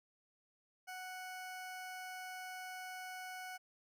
20% pulse tone, 740 Hz, F#5, in tune, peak -40 dBFS, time 0.87-3.58 s, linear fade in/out 20 ms, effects none

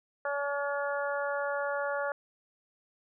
harmonic tone, 284.3 Hz, C#4, 44 cents sharp, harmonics 2 / 3 / 4 / 5 / 6, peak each -32 / -38 / -39 / -36 / -40 dBFS, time 0.25-2.12 s, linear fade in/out 2 ms, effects none

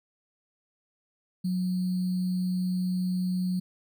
sine tone with sample-and-hold, 182.6 Hz, F#3, 23 cents flat, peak -25 dBFS, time 1.44-3.6 s, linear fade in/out 10 ms, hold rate 4410 Hz, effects none

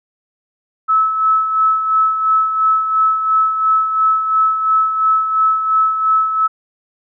sine tone with tremolo, 1300 Hz, E6, 24 cents flat, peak -9 dBFS, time 0.88-6.48 s, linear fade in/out 20 ms, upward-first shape sine, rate 2.9 Hz, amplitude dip 55%, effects none

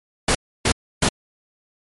pink noise bursts, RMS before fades -17 dBFS, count 3, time 0.28-1.09 s, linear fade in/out 5 ms, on 70 ms, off 300 ms, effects MP3 48 kbps

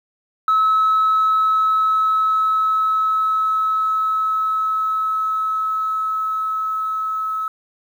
sine tone with level ramp, 1294 Hz, E6, 32 cents flat, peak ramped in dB -11 to -20 dBFS, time 0.48-7.48 s, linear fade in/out 2 ms, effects tanh soft clip ceiling -10 dBFS + 8-bit

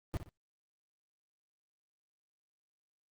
brown noise with echo, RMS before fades -34 dBFS, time 0.14-0.17 s, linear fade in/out 0 ms, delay 60 ms, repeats 2, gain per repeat -10 dB, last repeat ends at 0.29 s, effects Opus 32 kbps

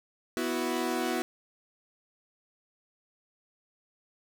sawtooth chord, B suspended fourth, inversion none, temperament equal, 246.9 / 329.6 / 370 Hz, B3 / E4 / F#4, 0 / 0 / 0 cents, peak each -29 dBFS, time 0.37-1.22 s, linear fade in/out 0 ms, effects none

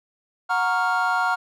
triangle chord, Gb major seventh, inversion none, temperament equal with one note detuned, 734.5 / 932.3 / 1108.7 / 1396.9 Hz, Gb5 / Bb5 / Db6 / F6, -13 / 0 / 0 / 0 cents, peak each -23 / -24 / -26 / -21 dBFS, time 0.49-1.36 s, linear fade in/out 20 ms, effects none

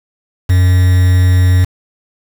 triangle tone with quantisation, 91.1 Hz, F#2, 26 cents flat, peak -4 dBFS, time 0.49-1.65 s, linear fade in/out 10 ms, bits 4, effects none

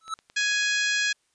square tone with exponential growth, 1306 Hz, E6, 17 cents flat, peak -25 dBFS, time 0.01-0.14 s, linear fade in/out 2 ms, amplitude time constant 28 ms
click train, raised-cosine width 0.2 ms, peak -30 dBFS, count 6, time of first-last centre 0.08-0.628 s, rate 9.12 Hz
harmonic tone, 833 Hz, G#5, 5 cents sharp, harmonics 2 / 3 / 4 / 5 / 6 / 7 / 8 / 9, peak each -25 / -29 / -31 / -33 / -35 / -36 / -37 / -38 dBFS, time 0.36-1.13 s, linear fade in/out 10 ms
effects white hiss -70 dBFS RMS until 1.34 s + resampled to 22050 Hz

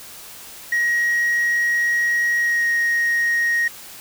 sine tone with pitch glide, 1893 to 1873.4 Hz, A#6 to A#6, +26 to +8 cents, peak -14 dBFS, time 0.72-3.68 s, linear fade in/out 5 ms, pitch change -18 cents, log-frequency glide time 2.39-2.68 s, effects tanh soft clip ceiling -15 dBFS + white hiss -39 dBFS RMS until 4 s

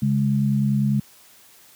sine tone pair together, 137.6 / 207.6 Hz, C#3 / G#3, -12 / 0 cents, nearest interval perfect fifth, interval 712 cents, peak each -20 dBFS, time 0.02-1 s, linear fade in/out 5 ms, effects white hiss -51 dBFS RMS until 1.75 s + high-pass 60 Hz 12 dB/octave

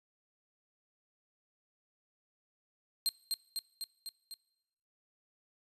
sawtooth tone with echo, 4186 Hz, C8, in tune, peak -25 dBFS, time 3.06-3.09 s, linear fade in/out 0 ms, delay 250 ms, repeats 5, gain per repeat -3 dB, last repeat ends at 4.34 s, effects noise-tail reverb RT60 1.0 s tail -23 dB re dry + resampled to 32000 Hz

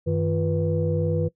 sine tone cluster, 95.8 / 158.3 / 345.4 / 492.2 Hz, G2 / D#3 / F4 / B4, -39 / +30 / -19 / -6 cents, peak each -25 / -24 / -31 / -25 dBFS, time 0.06-1.29 s, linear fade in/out 20 ms, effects noise-tail reverb RT60 0.1 s tail -20 dB re dry + tanh soft clip ceiling -11 dBFS

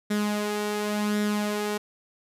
sawtooth tone with flanger, 208.7 Hz, G#3, 9 cents sharp, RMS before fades -27 dBFS, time 0.1-1.78 s, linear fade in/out 10 ms, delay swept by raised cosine 0.54 to 2.64 ms, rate 0.91 Hz, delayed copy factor +0.5, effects resampled to 32000 Hz

